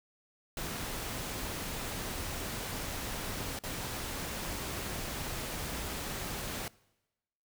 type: noise with dropouts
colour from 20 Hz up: pink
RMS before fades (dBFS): -38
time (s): 0.57-6.68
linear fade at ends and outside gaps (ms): 2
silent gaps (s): 3.59-3.636
effects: noise-tail reverb RT60 1.0 s tail -23 dB re dry